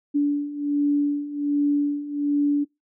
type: beating tone pair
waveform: sine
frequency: 288.2 / 289.5 Hz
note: D4 / D4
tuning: -33 / -25 cents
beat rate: 1.3 Hz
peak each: -25 / -21 dBFS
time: 0.14-2.65 s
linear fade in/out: 20 ms
effects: noise-tail reverb RT60 0.2 s tail -24 dB re dry